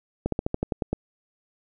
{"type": "slowing click train", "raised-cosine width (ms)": 2, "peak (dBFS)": -11, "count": 9, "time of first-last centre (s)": [0.26, 0.93], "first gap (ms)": 63, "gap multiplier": 1.08, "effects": []}